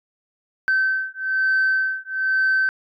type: beating tone pair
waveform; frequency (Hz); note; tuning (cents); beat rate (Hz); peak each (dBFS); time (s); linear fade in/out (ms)
sine; 1541 / 1542.1; G6 / G6; -30 / -29; 1.1; -20; 0.68-2.69; 0
effects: tanh soft clip ceiling -13 dBFS